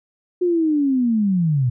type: linear sweep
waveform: sine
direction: down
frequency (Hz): 363.4 to 117.5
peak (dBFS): -15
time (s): 0.41-1.7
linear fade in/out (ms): 10
effects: none